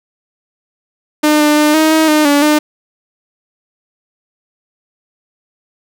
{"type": "tone with pitch steps", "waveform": "sawtooth", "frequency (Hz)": [302.2, 299, 300.9, 314.3, 316.8, 304.7, 287.4, 301.5], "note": ["D4", "D4", "D4", "D#4", "D#4", "D#4", "D4", "D4"], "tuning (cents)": [50, 31, 42, 18, 31, -36, -37, 46], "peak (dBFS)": -4, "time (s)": [1.23, 2.59], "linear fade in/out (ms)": 10, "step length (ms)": 170, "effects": []}